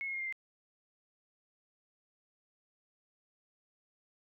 sine tone with pitch steps, 2185 / 2160 / 2135 / 2111 / 2086 Hz, C#7 / C#7 / C7 / C7 / C7, -26 / -45 / +34 / +15 / -6 cents, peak -35 dBFS, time 0.01-0.325 s, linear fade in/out 0 ms, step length 63 ms, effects none

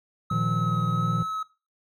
triangle tone with vibrato, 1285 Hz, E6, 45 cents flat, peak -26 dBFS, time 0.3-1.43 s, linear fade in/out 5 ms, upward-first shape sine, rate 1.4 Hz, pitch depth 14 cents each way
triangle chord, Bb suspended fourth, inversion none, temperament equal, 116.54 / 155.56 / 174.61 Hz, Bb2 / Eb3 / F3, 0 / 0 / 0 cents, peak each -26 dBFS, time 0.31-1.23 s, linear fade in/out 5 ms
effects noise-tail reverb RT60 0.3 s tail -18 dB re dry

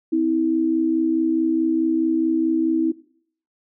sine tone pair together, 258.9 / 323.6 Hz, C4 / E4, -18 / -32 cents, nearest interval major third, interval 386 cents, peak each -24 / -17 dBFS, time 0.12-2.92 s, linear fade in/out 10 ms, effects noise-tail reverb RT60 0.6 s tail -19 dB re dry

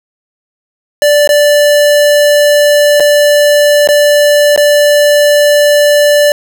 square tone with dropouts, 586 Hz, D5, 4 cents flat, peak -5 dBFS, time 1.02-6.32 s, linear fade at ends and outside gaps 1 ms, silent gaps 1.275-1.291 / 2.999-3.004 / 3.874-3.888 / 4.562-4.576 s, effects none

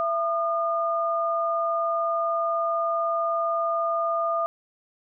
sine tone pair together, 669 / 1215.7 Hz, E5 / D#6, +25 / -41 cents, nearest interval minor seventh, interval 1034 cents, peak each -25 dBFS, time 0-4.46 s, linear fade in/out 0 ms, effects none

